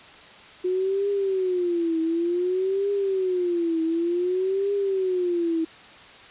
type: tone with vibrato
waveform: sine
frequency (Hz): 361.4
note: F#4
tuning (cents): -41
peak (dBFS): -21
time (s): 0.64-5.65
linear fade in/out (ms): 10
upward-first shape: triangle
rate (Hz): 0.55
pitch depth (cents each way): 200
effects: white hiss -46 dBFS RMS until 6.3 s + resampled to 8000 Hz